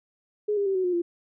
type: tone with pitch steps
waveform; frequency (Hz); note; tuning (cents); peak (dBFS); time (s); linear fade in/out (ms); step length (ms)
sine; 418.6 / 402.7 / 387.4 / 372.7 / 358.6 / 345; G#4 / G4 / G4 / F#4 / F4 / F4; +14 / +47 / -20 / +13 / +46 / -21; -22; 0.48-1.02; 10; 90
effects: none